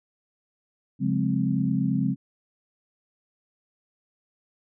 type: chord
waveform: sine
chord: Db major seventh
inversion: none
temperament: equal with one note detuned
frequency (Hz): 138.59 / 178.7 / 207.7 / 261.6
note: Db3 / F3 / Ab3 / C4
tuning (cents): 0 / +40 / 0 / 0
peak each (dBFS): -27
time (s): 0.99-2.16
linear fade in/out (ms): 50
effects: none